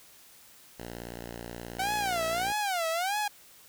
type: tone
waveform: 5% pulse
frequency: 58.7 Hz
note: A#1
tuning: 13 cents sharp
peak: -28 dBFS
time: 0.78-2.53 s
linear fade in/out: 20 ms
type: tone with vibrato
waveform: sawtooth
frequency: 740 Hz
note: F#5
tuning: in tune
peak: -24 dBFS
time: 1.79-3.28 s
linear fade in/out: 5 ms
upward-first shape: sine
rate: 1.6 Hz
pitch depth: 230 cents each way
effects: white hiss -55 dBFS RMS until 3.68 s